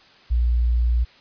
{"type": "tone", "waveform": "sine", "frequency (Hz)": 59.4, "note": "A#1", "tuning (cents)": 33, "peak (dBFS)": -16, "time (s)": [0.3, 1.05], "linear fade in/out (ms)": 20, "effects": ["white hiss -51 dBFS RMS until 1.2 s", "resampled to 11025 Hz"]}